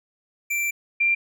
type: tone pair in turn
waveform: square / sine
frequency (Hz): 2349 / 2374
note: D7 / D7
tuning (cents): 0 / +18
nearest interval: unison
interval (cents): 18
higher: second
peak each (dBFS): -23 / -17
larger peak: second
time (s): 0.5-0.71 / 1-1.15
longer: first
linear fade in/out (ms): 10
effects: none